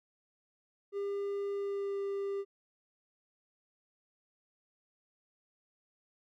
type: tone with pitch glide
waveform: triangle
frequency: 401 to 397.1 Hz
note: G4 to G4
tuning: +39 to +22 cents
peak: -31 dBFS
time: 0.92-2.45 s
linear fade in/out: 50 ms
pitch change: -17 cents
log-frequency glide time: 1.53-2 s
effects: none